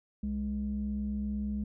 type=tone pair together; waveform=sine; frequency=65.41 / 207.7 Hz; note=C2 / G#3; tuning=0 / 0 cents; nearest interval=octave + minor sixth; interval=2000 cents; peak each=-35 / -31 dBFS; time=0.23-1.64 s; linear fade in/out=5 ms; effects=tanh soft clip ceiling -25 dBFS